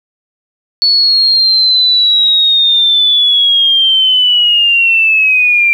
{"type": "linear sweep", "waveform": "sine", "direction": "down", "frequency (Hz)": [4435, 2357], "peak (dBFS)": -6, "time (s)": [0.82, 5.73], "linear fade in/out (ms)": 0, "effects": ["7-bit"]}